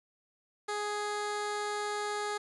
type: tone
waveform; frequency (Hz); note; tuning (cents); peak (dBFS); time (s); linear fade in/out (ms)
15% pulse; 416.1; G#4; +3; -26; 0.68-2.38; 10
effects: resampled to 24000 Hz + 10-bit